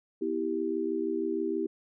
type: chord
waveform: sine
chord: E minor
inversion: second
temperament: equal with one note detuned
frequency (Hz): 246.9 / 325.7 / 392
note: B3 / E4 / G4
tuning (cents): 0 / -21 / 0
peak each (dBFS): -36 / -31 / -31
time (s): 0.21-1.67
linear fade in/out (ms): 10
effects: none